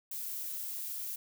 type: noise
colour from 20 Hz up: violet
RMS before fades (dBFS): -39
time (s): 0.11-1.16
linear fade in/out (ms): 5
effects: none